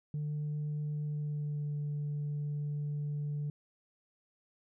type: tone with pitch glide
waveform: sine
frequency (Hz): 149.3 to 146.82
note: D3 to D3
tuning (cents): +29 to 0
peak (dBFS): -31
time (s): 0.14-3.5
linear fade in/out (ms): 2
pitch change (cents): -29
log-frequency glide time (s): 1.02-1.75
effects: tanh soft clip ceiling -31 dBFS